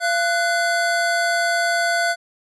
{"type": "tone pair together", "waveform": "square", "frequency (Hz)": [686, 1483.3], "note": ["F5", "F#6"], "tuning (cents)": [-31, 4], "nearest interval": "octave + minor second", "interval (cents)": 1335, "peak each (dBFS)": -21, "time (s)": [0, 2.16], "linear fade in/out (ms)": 50, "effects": ["resampled to 22050 Hz"]}